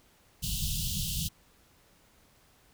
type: band-stop noise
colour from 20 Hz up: pink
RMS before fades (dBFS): -32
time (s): 0.42-1.29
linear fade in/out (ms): 20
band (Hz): 200 to 2800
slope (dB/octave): 96
effects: pink hiss -63 dBFS RMS until 2.73 s